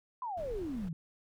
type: exponential sweep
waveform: sine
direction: down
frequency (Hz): 1046.5 to 154.2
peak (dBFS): -35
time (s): 0.22-0.93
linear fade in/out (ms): 2
type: noise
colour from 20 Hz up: brown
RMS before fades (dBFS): -45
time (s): 0.37-0.89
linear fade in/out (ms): 5
effects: none